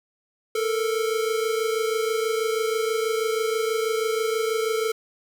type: tone pair together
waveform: square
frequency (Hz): 440 / 466.2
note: A4 / A#4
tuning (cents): 0 / 0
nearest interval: minor second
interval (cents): 100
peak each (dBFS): -24 / -29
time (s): 0.55-4.92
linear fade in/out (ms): 5
effects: none